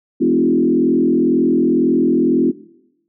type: tone with frequency modulation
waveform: sine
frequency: 295.4 Hz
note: D4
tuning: 10 cents sharp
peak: -11 dBFS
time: 0.2-2.52 s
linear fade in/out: 20 ms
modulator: 42 Hz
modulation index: 1.8
effects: noise-tail reverb RT60 0.9 s tail -19 dB re dry